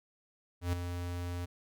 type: tone with ADSR envelope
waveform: square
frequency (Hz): 88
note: F2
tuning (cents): +14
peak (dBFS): -28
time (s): 0.61-1.46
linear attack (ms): 120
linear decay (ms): 6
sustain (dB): -8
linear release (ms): 16
effects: none